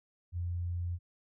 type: tone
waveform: sine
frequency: 87.31 Hz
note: F2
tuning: in tune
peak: -32 dBFS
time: 0.32-0.99 s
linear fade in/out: 50 ms
effects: none